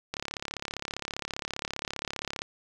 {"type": "click train", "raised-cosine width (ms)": 0.2, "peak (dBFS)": -15, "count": 81, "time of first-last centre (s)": [0.14, 2.419], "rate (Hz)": 35.1, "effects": []}